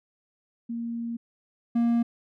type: tone pair in turn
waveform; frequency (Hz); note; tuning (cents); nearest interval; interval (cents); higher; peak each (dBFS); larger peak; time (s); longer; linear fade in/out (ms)
sine / triangle; 233.1 / 234.6; A#3 / A#3; 0 / +11; unison; 11; second; -29 / -18; second; 0.69-1.17 / 1.75-2.03; first; 10
effects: none